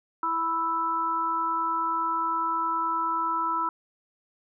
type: harmonic tone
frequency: 329.6 Hz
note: E4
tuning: in tune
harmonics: 1 / 3 / 4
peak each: -38 / -27 / -27 dBFS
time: 0.23-3.69 s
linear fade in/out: 2 ms
effects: none